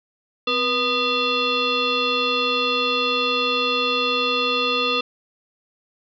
sine tone with frequency modulation, 1975.5 Hz, B6, in tune, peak -18 dBFS, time 0.47-5.01 s, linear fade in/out 5 ms, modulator 744 Hz, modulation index 2.5, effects none

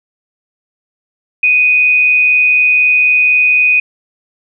sine tone with amplitude modulation, 2489 Hz, D#7, in tune, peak -5 dBFS, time 1.43-3.8 s, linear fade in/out 5 ms, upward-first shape sine, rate 144 Hz, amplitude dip 35%, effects none

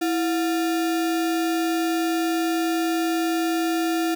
sine tone with sample-and-hold, 329.6 Hz, E4, in tune, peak -20 dBFS, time 0.01-4.15 s, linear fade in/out 10 ms, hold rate 1050 Hz, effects none

